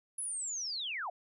sine linear sweep, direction down, 10560 to 617 Hz, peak -35 dBFS, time 0.18-1.1 s, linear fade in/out 5 ms, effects none

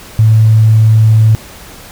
triangle tone with tanh clipping, 110 Hz, A2, in tune, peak -3 dBFS, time 0.19-1.35 s, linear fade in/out 0 ms, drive 3 dB, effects pink hiss -33 dBFS RMS until 1.91 s

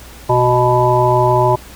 harmonic tone, 123.9 Hz, B2, 6 cents sharp, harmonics 1 / 3 / 5 / 7 / 8, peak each -16 / -16 / -16 / -16 / -16 dBFS, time 0.29-1.56 s, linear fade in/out 10 ms, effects added 60 Hz sine -37 dBFS peak until 1.75 s + pink hiss -38 dBFS RMS until 1.75 s

